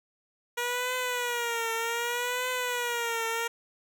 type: tone with vibrato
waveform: 10% pulse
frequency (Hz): 479.2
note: A#4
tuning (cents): +48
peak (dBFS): -20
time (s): 0.57-3.48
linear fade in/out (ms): 10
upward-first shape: triangle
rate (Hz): 0.65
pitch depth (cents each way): 100
effects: none